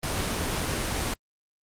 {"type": "noise", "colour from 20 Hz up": "pink", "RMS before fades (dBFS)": -28, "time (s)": [0.03, 1.14], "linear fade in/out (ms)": 5, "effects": ["low-pass 11000 Hz 12 dB/octave", "Opus 24 kbps"]}